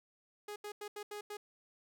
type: tone bursts at uneven times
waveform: sawtooth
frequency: 415.3 Hz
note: G#4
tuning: in tune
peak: -38 dBFS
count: 6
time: 0.48-0.56 / 0.64-0.72 / 0.81-0.88 / 0.96-1.03 / 1.11-1.21 / 1.3-1.37 s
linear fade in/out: 5 ms
effects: none